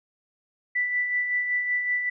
sine tone with tremolo, 1976 Hz, B6, in tune, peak -21 dBFS, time 0.75-2.1 s, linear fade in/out 10 ms, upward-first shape sine, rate 5.3 Hz, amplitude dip 45%, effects none

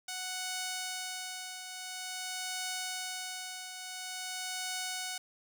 5% pulse tone with tremolo, 740 Hz, F#5, in tune, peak -23 dBFS, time 0.08-5.18 s, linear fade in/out 5 ms, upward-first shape triangle, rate 0.48 Hz, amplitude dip 60%, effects none

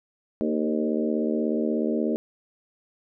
harmonic tone with a mistuned harmonic, 76.6 Hz, D#2, 27 cents flat, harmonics 3 / 4 / 5 / 6 / 7 / 8, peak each -26 / -28 / -30 / -32 / -33 / -34 dBFS, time 0.41-2.16 s, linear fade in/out 0 ms, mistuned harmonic 5, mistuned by +25 cents, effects none

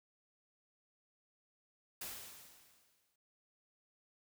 white noise with exponential decay, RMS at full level -43 dBFS, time 2.01-3.16 s, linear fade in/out 5 ms, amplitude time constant 250 ms, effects noise-tail reverb RT60 0.7 s tail -26 dB re dry

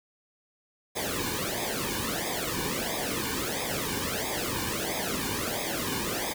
pink noise with flanger, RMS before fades -31 dBFS, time 0.95-6.34 s, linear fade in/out 20 ms, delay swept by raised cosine 0.69 to 1.55 ms, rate 1.5 Hz, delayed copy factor -0.9, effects none

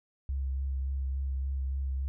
sine tone with vibrato, 67.2 Hz, C2, 47 cents sharp, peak -29 dBFS, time 0.29-2.08 s, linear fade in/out 0 ms, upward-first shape sine, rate 3.5 Hz, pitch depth 21 cents each way, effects none

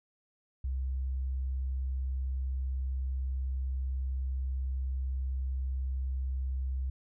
sine tone, 65.41 Hz, C2, in tune, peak -30 dBFS, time 0.64-6.9 s, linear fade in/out 5 ms, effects none

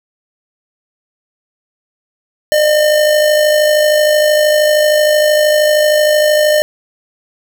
square tone with amplitude modulation, 605 Hz, D#5, 49 cents flat, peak -7 dBFS, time 2.52-6.62 s, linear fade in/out 0 ms, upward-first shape sine, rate 53 Hz, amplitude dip 40%, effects none

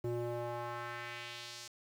square tone with band-pass filter sweep, 119.4 Hz, A#2, 42 cents sharp, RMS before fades -41 dBFS, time 0.04-1.68 s, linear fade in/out 5 ms, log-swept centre 320 to 6100 Hz, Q 1.5, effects 10-bit

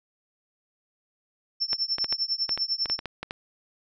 sine tone with tremolo, 5370 Hz, E8, 31 cents sharp, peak -21 dBFS, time 1.6-3 s, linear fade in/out 20 ms, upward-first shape triangle, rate 10 Hz, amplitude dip 100%
clicks, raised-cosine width 0.3 ms, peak -16 dBFS, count 12, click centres 1.731 / 1.984 / 2.044 / 2.126 / 2.493 / 2.576 / 2.858 / 2.899 / 2.991 / 3.057 / 3.23 / 3.309 s
effects none

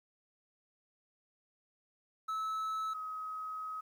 triangle / sine tone pair in turn, 1300 / 1269.6 Hz, E6 / D#6, -24 / +35 cents, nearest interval unison, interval 41 cents, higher first, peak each -32 / -38 dBFS, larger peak first, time 2.28-2.94 / 2.94-3.81 s, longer second, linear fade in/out 10 ms, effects 11-bit

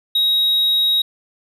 triangle tone, 3800 Hz, A#7, 33 cents sharp, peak -12 dBFS, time 0.15-1.02 s, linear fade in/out 5 ms, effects resampled to 32000 Hz

